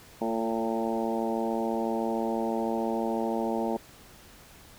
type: harmonic tone with a mistuned harmonic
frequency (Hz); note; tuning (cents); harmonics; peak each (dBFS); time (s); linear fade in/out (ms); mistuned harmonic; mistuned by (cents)
113.8; A#2; -41; 2 / 3 / 4 / 5 / 6 / 7 / 8; -31 / -33 / -34 / -35 / -36 / -36 / -37; 0.21-3.77; 5; 4; -23
effects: pink hiss -52 dBFS RMS until 4.78 s